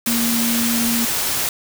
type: tone in noise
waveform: sine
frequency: 233.1 Hz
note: A#3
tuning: in tune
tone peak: -19 dBFS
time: 0.07-1.05 s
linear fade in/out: 2 ms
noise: white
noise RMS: -21 dBFS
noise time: 0.06-1.49 s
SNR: -1 dB
effects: none